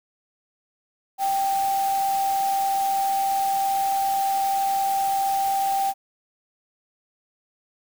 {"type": "tone in noise", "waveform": "sine", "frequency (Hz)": 784, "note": "G5", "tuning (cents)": 0, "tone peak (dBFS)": -20, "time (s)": [1.18, 5.94], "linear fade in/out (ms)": 50, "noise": "white", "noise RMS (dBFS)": -35, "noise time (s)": [1.18, 5.94], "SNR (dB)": 12, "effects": []}